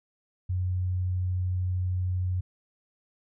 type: tone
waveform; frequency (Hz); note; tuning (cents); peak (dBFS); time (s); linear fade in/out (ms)
sine; 91.3; F#2; -23; -25; 0.49-2.41; 10
effects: none